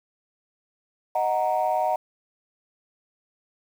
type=chord; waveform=sine; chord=D# minor; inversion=none; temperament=equal; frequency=622.3 / 740 / 932.3 Hz; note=D#5 / F#5 / A#5; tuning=0 / 0 / 0 cents; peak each=-25 / -23 / -26 dBFS; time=1.15-1.96 s; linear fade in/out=5 ms; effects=tanh soft clip ceiling -14 dBFS + 8-bit